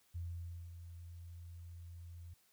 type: tone with ADSR envelope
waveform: sine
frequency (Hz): 85.6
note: F2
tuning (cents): -34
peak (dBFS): -39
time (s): 0.14-2.34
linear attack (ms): 18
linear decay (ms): 550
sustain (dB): -9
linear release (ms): 8
effects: white hiss -72 dBFS RMS until 2.52 s